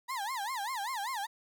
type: tone with vibrato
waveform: 35% pulse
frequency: 920 Hz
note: A#5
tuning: 23 cents flat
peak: -32 dBFS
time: 0.08-1.27 s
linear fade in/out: 20 ms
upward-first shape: sine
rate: 5.1 Hz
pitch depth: 270 cents each way
effects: none